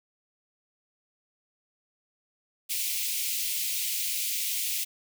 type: high-pass noise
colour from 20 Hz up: white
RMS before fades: -30 dBFS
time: 2.69-4.85 s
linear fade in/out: 20 ms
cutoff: 2200 Hz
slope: 48 dB/octave
effects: none